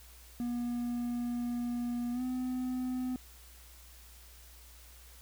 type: tone with pitch glide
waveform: triangle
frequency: 240.8 to 253.4 Hz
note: B3 to B3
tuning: -44 to +45 cents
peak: -30 dBFS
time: 0.4-3.16 s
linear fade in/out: 0 ms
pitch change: +89 cents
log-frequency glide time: 2.12-2.22 s
effects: added 60 Hz sine -54 dBFS peak until 5.21 s + white hiss -57 dBFS RMS until 5.21 s